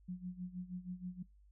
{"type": "tone with tremolo", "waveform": "sine", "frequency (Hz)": 180.9, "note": "F#3", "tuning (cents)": -39, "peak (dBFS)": -38, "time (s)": [0.08, 1.23], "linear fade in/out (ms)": 10, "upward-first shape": "sine", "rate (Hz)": 6.3, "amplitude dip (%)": 80, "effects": ["noise-tail reverb RT60 0.2 s tail -23 dB re dry", "added 50 Hz sine -61 dBFS peak until 1.51 s"]}